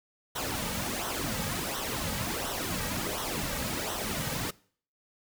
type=noise with flanger; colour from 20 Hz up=pink; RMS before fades=-33 dBFS; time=0.35-4.51 s; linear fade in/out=10 ms; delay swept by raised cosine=0.42 to 2.92 ms; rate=1.4 Hz; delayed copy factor=-0.65; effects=noise-tail reverb RT60 0.5 s tail -22 dB re dry

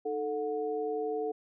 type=tone cluster; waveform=sine; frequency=308.8 / 440.3 / 729 Hz; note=D#4 / A4 / F#5; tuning=-13 / +1 / -26 cents; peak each=-40 / -31 / -38 dBFS; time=0.05-1.32 s; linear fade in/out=10 ms; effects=none

